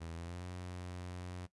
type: tone with pitch glide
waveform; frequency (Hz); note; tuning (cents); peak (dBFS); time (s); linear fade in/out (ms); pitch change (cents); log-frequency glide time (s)
sawtooth; 82.41 to 89.87; E2 to F#2; 0 to -50; -39; 0-1.47; 20; +150; 0.12-0.43
effects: noise-tail reverb RT60 0.1 s tail -17 dB re dry + resampled to 24000 Hz